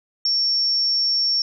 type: tone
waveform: sine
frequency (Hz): 5470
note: F8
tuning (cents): -37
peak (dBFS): -17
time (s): 0.25-1.42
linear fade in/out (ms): 2
effects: none